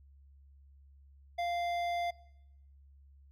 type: tone with hard clipping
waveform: triangle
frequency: 695 Hz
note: F5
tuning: 9 cents flat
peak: -33 dBFS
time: 1.38-2.11 s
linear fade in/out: 10 ms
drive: 15 dB
effects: noise-tail reverb RT60 0.9 s tail -22 dB re dry + added 69 Hz sine -56 dBFS peak until 3.31 s